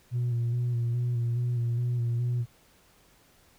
sine tone with vibrato, 120 Hz, B2, 49 cents flat, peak -23 dBFS, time 0.11-2.46 s, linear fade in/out 50 ms, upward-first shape square, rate 2.4 Hz, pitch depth 27 cents each way, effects tanh soft clip ceiling -23 dBFS + pink hiss -61 dBFS RMS until 3.58 s

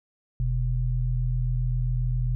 sine tone pair together, 43.76 / 123.9 Hz, F1 / B2, +4 / +6 cents, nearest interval octave + tritone, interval 1802 cents, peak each -25 dBFS, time 0.4-2.35 s, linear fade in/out 0 ms, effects none

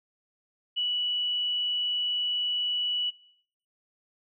sine tone, 2948 Hz, F#7, 7 cents flat, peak -25 dBFS, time 0.76-3.11 s, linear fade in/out 20 ms, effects noise-tail reverb RT60 0.7 s tail -23 dB re dry

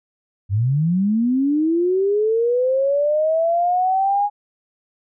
sine linear sweep, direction up, 92.2 to 829 Hz, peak -15 dBFS, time 0.49-4.3 s, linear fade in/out 50 ms, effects none

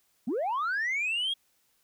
sine linear sweep, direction up, 199.3 to 3322 Hz, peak -25 dBFS, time 0.27-1.34 s, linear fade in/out 10 ms, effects tanh soft clip ceiling -25 dBFS + white hiss -70 dBFS RMS until 1.83 s

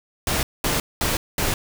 pink noise bursts, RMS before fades -22 dBFS, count 4, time 0.27-1.54 s, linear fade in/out 2 ms, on 160 ms, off 210 ms, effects none

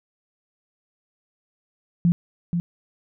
sine tone with echo, 172.4 Hz, F3, 22 cents flat, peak -14 dBFS, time 2.05-2.12 s, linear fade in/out 0 ms, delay 480 ms, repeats 1, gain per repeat -6 dB, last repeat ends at 2.6 s, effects none

